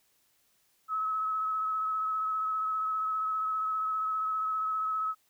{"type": "tone with vibrato", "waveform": "sine", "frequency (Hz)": 1288, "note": "E6", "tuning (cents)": -41, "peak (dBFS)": -28, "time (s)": [0.88, 5.15], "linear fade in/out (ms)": 50, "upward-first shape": "sine", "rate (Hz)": 15, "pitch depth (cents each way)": 17, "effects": ["white hiss -70 dBFS RMS until 5.29 s"]}